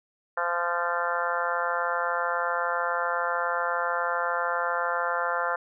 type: harmonic tone with a mistuned harmonic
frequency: 172.7 Hz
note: F3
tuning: 19 cents flat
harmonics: 3 / 4 / 5 / 6 / 7 / 8 / 9 / 10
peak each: -32 / -33 / -34 / -32 / -35 / -30 / -35 / -36 dBFS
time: 0.37-5.56 s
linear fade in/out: 5 ms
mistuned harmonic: 10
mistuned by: +36 cents
effects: none